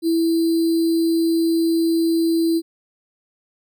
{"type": "tone with sample-and-hold", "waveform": "sine", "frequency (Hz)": 330, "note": "E4", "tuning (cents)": 2, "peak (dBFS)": -15, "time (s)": [0.02, 2.62], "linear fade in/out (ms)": 50, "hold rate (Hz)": 4410, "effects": []}